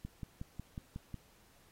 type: click train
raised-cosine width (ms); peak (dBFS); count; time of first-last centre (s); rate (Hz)
5; -29; 7; 0.05-1.143; 5.49
effects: pink hiss -66 dBFS RMS until 1.71 s + AAC 48 kbps